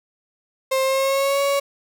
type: tone with pitch glide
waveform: 35% pulse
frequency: 529 to 559.5 Hz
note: C5 to C#5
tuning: +19 to +16 cents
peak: -16 dBFS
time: 0.71-1.6 s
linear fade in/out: 10 ms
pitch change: +97 cents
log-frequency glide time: 0.83-1.41 s
effects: none